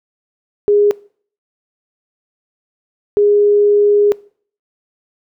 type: tone pair in turn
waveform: sine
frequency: 411.9 / 411.9 Hz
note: G#4 / G#4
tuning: -14 / -14 cents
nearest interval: unison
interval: 0 cents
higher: neither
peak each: -8 dBFS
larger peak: neither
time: 0.68-0.91 / 3.17-4.12 s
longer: second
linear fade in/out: 0 ms
effects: noise-tail reverb RT60 0.5 s tail -22 dB re dry